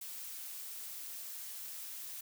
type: noise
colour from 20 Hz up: blue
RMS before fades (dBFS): -45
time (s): 0.01-2.21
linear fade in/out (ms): 5
effects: none